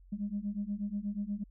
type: beating tone pair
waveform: sine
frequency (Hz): 200 / 208.3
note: G3 / G#3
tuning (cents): +35 / +5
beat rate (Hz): 8.3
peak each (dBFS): -36 / -35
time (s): 0.12-1.44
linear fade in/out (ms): 10
effects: tanh soft clip ceiling -26 dBFS + added 45 Hz sine -54 dBFS peak until 1.5 s